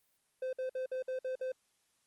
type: tone bursts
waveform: triangle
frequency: 516 Hz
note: C5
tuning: 24 cents flat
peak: -32 dBFS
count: 7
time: 0.42-1.52 s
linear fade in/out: 5 ms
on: 110 ms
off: 55 ms
effects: white hiss -75 dBFS RMS until 2.06 s + Opus 32 kbps